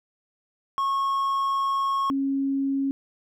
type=tone pair in turn; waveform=triangle / sine; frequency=1094 / 273.5 Hz; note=C#6 / C#4; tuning=-23 / -23 cents; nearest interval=2 octaves; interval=2400 cents; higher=first; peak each=-20 / -22 dBFS; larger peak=first; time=0.78-2.1 / 2.1-2.91 s; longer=first; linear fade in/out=0 ms; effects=none